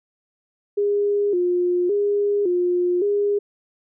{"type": "tone with vibrato", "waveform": "sine", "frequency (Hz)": 381, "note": "G4", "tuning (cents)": -49, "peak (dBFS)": -17, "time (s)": [0.77, 3.39], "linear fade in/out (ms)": 10, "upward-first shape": "square", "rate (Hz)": 0.89, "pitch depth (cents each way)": 120, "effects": []}